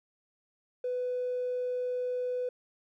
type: tone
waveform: triangle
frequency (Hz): 498.2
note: B4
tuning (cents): +15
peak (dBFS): -26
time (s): 0.84-2.49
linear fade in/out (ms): 5
effects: tanh soft clip ceiling -27 dBFS